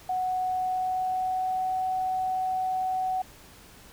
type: tone with pitch glide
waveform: sine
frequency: 740 to 748.2 Hz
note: F#5 to F#5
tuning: 0 to +19 cents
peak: -25 dBFS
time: 0.09-3.22 s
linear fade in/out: 5 ms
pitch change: +19 cents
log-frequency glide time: 0.41-1.75 s
effects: pink hiss -51 dBFS RMS until 3.92 s